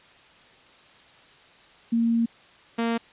sine / sawtooth tone pair in turn, 231.1 / 231.1 Hz, A#3 / A#3, -15 / -15 cents, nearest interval unison, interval 0 cents, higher neither, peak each -19 dBFS, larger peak neither, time 1.92-2.26 / 2.78-2.98 s, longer first, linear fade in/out 10 ms, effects white hiss -53 dBFS RMS until 3.12 s + resampled to 8000 Hz

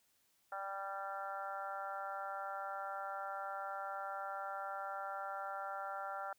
harmonic tone, 196 Hz, G3, in tune, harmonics 3 / 4 / 5 / 6 / 7 / 8 / 9, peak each -48 / -44 / -53 / -54 / -44 / -56 / -57 dBFS, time 0.52-6.33 s, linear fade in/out 2 ms, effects white hiss -75 dBFS RMS until 6.38 s

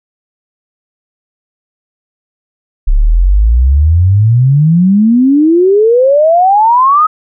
sine exponential sweep, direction up, 32.7 to 1284 Hz, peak -4 dBFS, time 2.87-7.07 s, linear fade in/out 10 ms, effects none

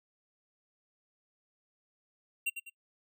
square tone with echo, 2754 Hz, F7, 25 cents flat, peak -29 dBFS, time 2.46-2.5 s, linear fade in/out 10 ms, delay 100 ms, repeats 2, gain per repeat -8 dB, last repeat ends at 2.7 s, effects noise-tail reverb RT60 0.1 s tail -23 dB re dry

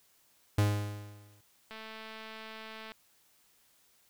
45% pulse tone with exponential decay, 103.3 Hz, G#2, 9 cents flat, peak -22 dBFS, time 0.58-1.41 s, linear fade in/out 5 ms, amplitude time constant 180 ms
click train, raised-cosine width 0.3 ms, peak -30 dBFS, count 267, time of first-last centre 1.71-2.919 s, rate 220 Hz
effects white hiss -67 dBFS RMS until 4.09 s

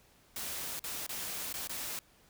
white noise with dropouts, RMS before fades -39 dBFS, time 0.36-1.99 s, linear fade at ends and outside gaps 1 ms, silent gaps 0.793-0.84 / 1.065-1.092 / 1.527-1.54 / 1.673-1.695 s, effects pink hiss -64 dBFS RMS until 2.29 s

